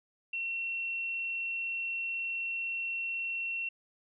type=tone; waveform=sine; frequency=2719 Hz; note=F7; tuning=47 cents flat; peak=-32 dBFS; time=0.33-3.69 s; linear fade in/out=5 ms; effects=none